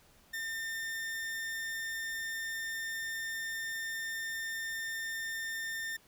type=tone; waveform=40% pulse; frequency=1805 Hz; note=A6; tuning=44 cents sharp; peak=-35 dBFS; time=0.33-5.97 s; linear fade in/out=10 ms; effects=pink hiss -63 dBFS RMS until 6.07 s